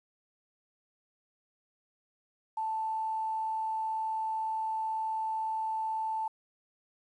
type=tone with quantisation; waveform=sine; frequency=881 Hz; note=A5; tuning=2 cents sharp; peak=-30 dBFS; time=2.57-6.28 s; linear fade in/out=5 ms; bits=10; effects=resampled to 22050 Hz